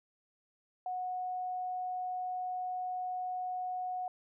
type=tone; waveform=sine; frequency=733 Hz; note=F#5; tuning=16 cents flat; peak=-34 dBFS; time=0.86-4.08 s; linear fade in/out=2 ms; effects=none